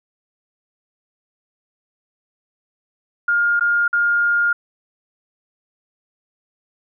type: tone with dropouts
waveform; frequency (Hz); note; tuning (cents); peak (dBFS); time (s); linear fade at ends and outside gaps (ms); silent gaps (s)
sine; 1414; F6; +21; -14; 3.28-4.53; 5; 3.596-3.608 / 3.88-3.929
effects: none